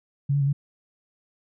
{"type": "tone with pitch steps", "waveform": "sine", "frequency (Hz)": [140.1, 142.8, 138.1, 142.4], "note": ["C#3", "D3", "C#3", "C#3"], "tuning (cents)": [19, -48, -6, 47], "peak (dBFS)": -19, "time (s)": [0.29, 0.53], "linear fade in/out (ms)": 10, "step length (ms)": 60, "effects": []}